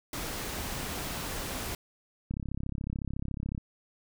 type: noise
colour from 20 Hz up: pink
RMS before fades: -36 dBFS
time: 0.13-1.75 s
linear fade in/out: 2 ms
type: click train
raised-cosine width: 5 ms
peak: -22 dBFS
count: 44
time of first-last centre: 2.31-3.578 s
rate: 33.9 Hz
effects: none